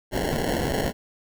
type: noise with sample-and-hold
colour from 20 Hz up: violet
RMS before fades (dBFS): -25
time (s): 0.11-0.93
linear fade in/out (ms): 50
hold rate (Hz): 1225
effects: none